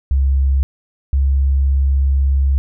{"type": "tone pair in turn", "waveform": "sine", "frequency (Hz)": [67.7, 68.21], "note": ["C#2", "C#2"], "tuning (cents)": [-40, -27], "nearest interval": "unison", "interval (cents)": 13, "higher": "second", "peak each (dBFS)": -11, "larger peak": "neither", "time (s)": [[0.11, 0.63], [1.13, 2.58]], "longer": "second", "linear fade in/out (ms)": 0, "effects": []}